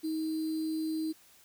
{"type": "tone with sample-and-hold", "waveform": "sine", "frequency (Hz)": 316.3, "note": "D#4", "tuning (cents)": 29, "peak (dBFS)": -30, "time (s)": [0.03, 1.13], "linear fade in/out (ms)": 20, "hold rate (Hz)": 4410, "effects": ["white hiss -60 dBFS RMS until 1.44 s"]}